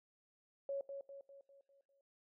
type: tone with echo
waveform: sine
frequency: 554.4 Hz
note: C#5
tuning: in tune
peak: -37 dBFS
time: 0.69-0.81 s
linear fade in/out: 2 ms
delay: 200 ms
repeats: 6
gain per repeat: -6 dB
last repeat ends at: 2.01 s
effects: noise-tail reverb RT60 0.3 s tail -19 dB re dry